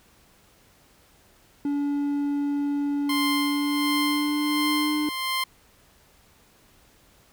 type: tone with pitch glide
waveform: triangle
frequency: 286.3 to 300.5 Hz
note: D4 to D4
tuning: -44 to +40 cents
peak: -21 dBFS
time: 1.65-5.09 s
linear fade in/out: 2 ms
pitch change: +84 cents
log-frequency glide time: 3.28-4.86 s
type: tone with tremolo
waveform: 15% pulse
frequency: 1050 Hz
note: C6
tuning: 6 cents sharp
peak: -17 dBFS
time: 3.09-5.44 s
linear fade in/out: 5 ms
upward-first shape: sine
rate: 1.4 Hz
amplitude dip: 55%
effects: pink hiss -58 dBFS RMS until 7.32 s